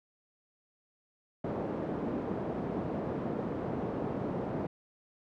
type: band-pass noise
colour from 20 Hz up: pink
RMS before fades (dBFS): -35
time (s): 1.44-4.67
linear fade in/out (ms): 5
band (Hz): 170 to 590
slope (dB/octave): 12
effects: none